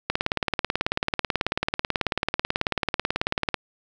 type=click train; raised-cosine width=0.3 ms; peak=-6 dBFS; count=64; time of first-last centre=0.1-3.543 s; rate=18.3 Hz; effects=none